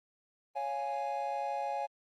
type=chord; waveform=triangle; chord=Db major; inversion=none; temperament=equal with one note detuned; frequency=556.9 / 698.5 / 830.6 Hz; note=Db5 / F5 / Ab5; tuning=+8 / 0 / 0 cents; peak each=-37 / -37 / -33 dBFS; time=0.55-1.87 s; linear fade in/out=20 ms; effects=Opus 24 kbps